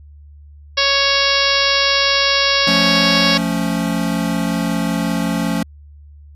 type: harmonic tone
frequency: 555 Hz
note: C#5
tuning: 2 cents sharp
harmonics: 1 / 2 / 3 / 4 / 5 / 6 / 7 / 8 / 9 / 10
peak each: -22 / -22 / -22 / -22 / -22 / -22 / -22 / -22 / -22 / -22 dBFS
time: 0.77-3.38 s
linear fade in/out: 10 ms
type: chord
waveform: square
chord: F augmented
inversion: none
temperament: equal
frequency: 174.61 / 220 / 277.2 Hz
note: F3 / A3 / C#4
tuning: 0 / 0 / 0 cents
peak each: -21 / -22 / -23 dBFS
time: 2.67-5.63 s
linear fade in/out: 5 ms
effects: added 73 Hz sine -38 dBFS peak until 6.35 s + resampled to 32000 Hz